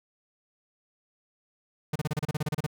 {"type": "tone bursts", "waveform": "45% pulse", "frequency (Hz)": 150.9, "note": "D3", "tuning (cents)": 47, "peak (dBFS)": -26, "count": 13, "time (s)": [1.93, 2.665], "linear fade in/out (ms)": 5, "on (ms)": 27, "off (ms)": 32, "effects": []}